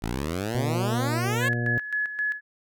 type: exponential sweep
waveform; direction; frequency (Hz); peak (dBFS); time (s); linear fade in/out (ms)
10% pulse; up; 51.9 to 558; -19; 0.02-1.49; 10
type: harmonic tone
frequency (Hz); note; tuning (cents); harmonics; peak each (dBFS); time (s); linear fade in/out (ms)
119.4; A#2; +42; 1 / 2 / 3 / 4 / 5 / 6; -26 / -32 / -36 / -38 / -40 / -42; 0.55-1.78; 0
type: tone with tremolo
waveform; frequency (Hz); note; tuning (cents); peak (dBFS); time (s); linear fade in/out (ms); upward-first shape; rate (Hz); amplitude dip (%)
sine; 1700; G#6; +40; -23; 1.4-2.41; 50; square; 3.8; 65
effects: none